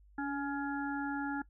harmonic tone with a mistuned harmonic, 280 Hz, C#4, 18 cents sharp, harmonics 1 / 3 / 5 / 6, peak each -35 / -40 / -42 / -43 dBFS, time 0.18-1.42 s, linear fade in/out 5 ms, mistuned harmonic 1, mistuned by +24 cents, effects noise-tail reverb RT60 0.1 s tail -20 dB re dry + added 50 Hz sine -58 dBFS peak until 1.49 s

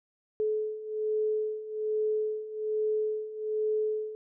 sine beating tone pair, 429.2 / 430.4 Hz, A4 / A4, -43 / -38 cents, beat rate 1.2 Hz, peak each -33 / -29 dBFS, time 0.4-4.15 s, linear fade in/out 0 ms, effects none

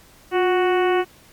harmonic tone with a mistuned harmonic, 370 Hz, F#4, in tune, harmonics 1 / 2 / 3 / 4 / 5 / 6 / 7 / 8, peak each -17 / -23 / -27 / -29 / -31 / -33 / -34 / -35 dBFS, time 0.31-1.05 s, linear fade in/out 50 ms, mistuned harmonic 1, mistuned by -54 cents, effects pink hiss -50 dBFS RMS until 1.32 s + MP3 96 kbps

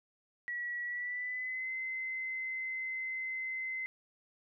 sine tone with pitch glide, 1930 to 2057 Hz, B6 to C7, -40 to -30 cents, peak -35 dBFS, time 0.48-3.86 s, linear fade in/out 0 ms, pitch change +110 cents, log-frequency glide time 0.84-1.71 s, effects none

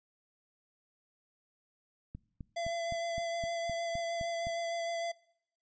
click train, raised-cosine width 5 ms, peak -30 dBFS, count 10, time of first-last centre 2.15-4.47 s, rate 3.88 Hz
square tone with vibrato, 676 Hz, E5, 43 cents sharp, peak -34 dBFS, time 2.56-5.12 s, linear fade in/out 10 ms, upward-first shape sine, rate 6.5 Hz, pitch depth 15 cents each way
effects noise-tail reverb RT60 0.7 s tail -23 dB re dry + resampled to 16000 Hz

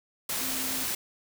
sine tone in noise, 261.6 Hz, C4, in tune, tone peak -39 dBFS, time 0.41-0.84 s, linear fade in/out 5 ms, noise white, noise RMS -31 dBFS, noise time 0.29-0.95 s, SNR -11 dB, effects none

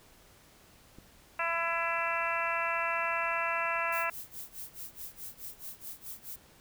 click, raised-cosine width 3 ms, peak -36 dBFS, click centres 0.986 s
harmonic tone, 334.9 Hz, E4, 27 cents sharp, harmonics 2 / 3 / 4 / 5 / 6 / 7 / 8, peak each -37 / -35 / -35 / -37 / -39 / -39 / -36 dBFS, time 1.39-4.1 s, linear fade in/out 5 ms
violet noise with tremolo, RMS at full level -41 dBFS, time 3.92-6.36 s, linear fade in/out 5 ms, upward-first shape sine, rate 4.7 Hz, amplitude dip 95%
effects pink hiss -59 dBFS RMS until 6.6 s

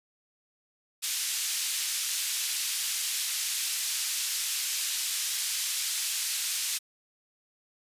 white band-pass noise, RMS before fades -31 dBFS, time 1.02-6.79 s, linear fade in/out 20 ms, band 2700 to 9400 Hz, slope 12 dB/octave, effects resampled to 32000 Hz

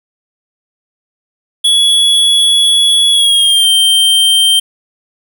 square tone with pitch glide, 3376 to 3150 Hz, G#7 to G7, +28 to +8 cents, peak -7 dBFS, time 1.64-4.6 s, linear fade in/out 10 ms, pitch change -120 cents, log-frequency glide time 3.11-3.67 s, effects none

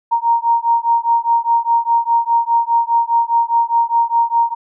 sine beating tone pair, 929 / 933.9 Hz, A#5 / A#5, -6 / +3 cents, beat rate 4.9 Hz, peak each -15 dBFS, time 0.11-4.55 s, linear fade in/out 20 ms, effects none

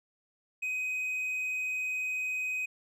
triangle tone with vibrato, 2514 Hz, D#7, 17 cents sharp, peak -29 dBFS, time 0.62-2.66 s, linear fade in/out 10 ms, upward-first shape sine, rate 20 Hz, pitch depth 11 cents each way, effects none

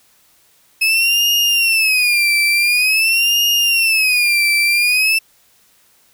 35% pulse tone with vibrato, 2576 Hz, E7, 41 cents flat, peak -10 dBFS, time 0.81-5.19 s, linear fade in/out 10 ms, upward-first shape sine, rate 0.47 Hz, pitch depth 170 cents each way, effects white hiss -54 dBFS RMS until 6.13 s

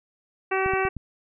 harmonic tone, 381.9 Hz, G4, 45 cents flat, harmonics 1 / 2 / 3 / 4 / 5 / 6 / 7, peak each -25 / -28 / -30 / -31 / -32 / -33 / -33 dBFS, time 0.51-0.89 s, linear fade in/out 10 ms
clicks, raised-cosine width 5 ms, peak -22 dBFS, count 4, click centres 0.661 / 0.736 / 0.852 / 0.967 s
effects none

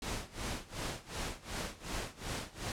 pink noise with tremolo, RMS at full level -37 dBFS, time 0.02-2.72 s, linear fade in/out 2 ms, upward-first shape sine, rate 2.7 Hz, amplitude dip 90%, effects low-pass 9000 Hz 12 dB/octave

